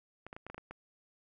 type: clicks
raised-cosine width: 0.5 ms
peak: -30 dBFS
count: 8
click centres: 0.266 / 0.329 / 0.365 / 0.466 / 0.5 / 0.545 / 0.58 / 0.71 s
effects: none